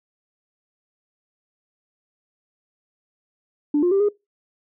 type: tone with pitch steps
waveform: sine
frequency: 293.9 / 353.9 / 393.2 / 412.9 Hz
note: D4 / F4 / G4 / G#4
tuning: +1 / +23 / +5 / -10 cents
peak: -14 dBFS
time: 3.74-4.088 s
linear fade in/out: 5 ms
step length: 87 ms
effects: noise-tail reverb RT60 0.2 s tail -23 dB re dry + tanh soft clip ceiling -12 dBFS